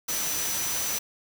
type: tone in noise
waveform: sine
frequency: 5960 Hz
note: F#8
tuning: 12 cents sharp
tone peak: -31 dBFS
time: 0.08-0.99 s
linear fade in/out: 10 ms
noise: white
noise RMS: -30 dBFS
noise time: 0.08-0.99 s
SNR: -4 dB
effects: none